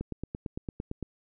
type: click train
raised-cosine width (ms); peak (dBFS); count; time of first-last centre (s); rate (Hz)
3; -21; 10; 0.01-1.027; 8.85
effects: none